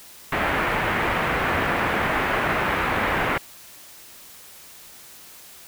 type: low-pass noise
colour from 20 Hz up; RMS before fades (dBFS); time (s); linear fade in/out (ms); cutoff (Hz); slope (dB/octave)
white; -23; 0.32-3.38; 5; 2100; 24
effects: white hiss -45 dBFS RMS until 5.67 s